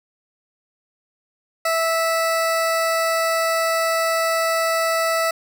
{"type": "tone", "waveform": "20% pulse", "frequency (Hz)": 656, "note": "E5", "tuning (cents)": -9, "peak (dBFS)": -13, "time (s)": [1.65, 5.31], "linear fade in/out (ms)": 5, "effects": []}